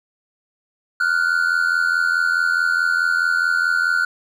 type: tone pair together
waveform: triangle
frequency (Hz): 1406.3 / 1491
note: F6 / F#6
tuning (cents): +12 / +13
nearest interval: minor second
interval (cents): 101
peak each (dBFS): -17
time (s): 1-4.05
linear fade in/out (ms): 5
effects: none